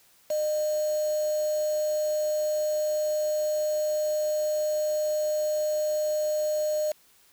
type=tone with quantisation; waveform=sine; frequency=609 Hz; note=D#5; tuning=37 cents flat; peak=-24 dBFS; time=0.3-6.92 s; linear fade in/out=5 ms; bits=6; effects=white hiss -60 dBFS RMS until 7.32 s